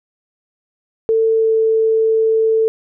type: tone with pitch glide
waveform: sine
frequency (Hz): 447 to 444.2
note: A4 to A4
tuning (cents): +27 to +16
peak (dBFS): -11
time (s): 1.09-2.68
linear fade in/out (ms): 0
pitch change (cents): -11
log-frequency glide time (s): 1.32-1.52
effects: none